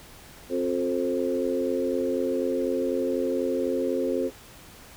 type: harmonic tone with a mistuned harmonic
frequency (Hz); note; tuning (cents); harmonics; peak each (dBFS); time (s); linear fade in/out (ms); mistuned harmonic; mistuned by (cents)
88.1; F2; +16; 3 / 4 / 5 / 6; -29 / -29 / -29 / -29; 0.49-4.31; 50; 4; +20
effects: pink hiss -48 dBFS RMS until 4.96 s